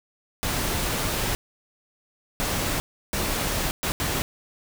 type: noise bursts at uneven times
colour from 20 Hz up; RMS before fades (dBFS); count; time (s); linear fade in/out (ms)
pink; -26; 5; 0.43-1.35 / 2.4-2.8 / 3.13-3.71 / 3.83-3.92 / 4-4.22; 0
effects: none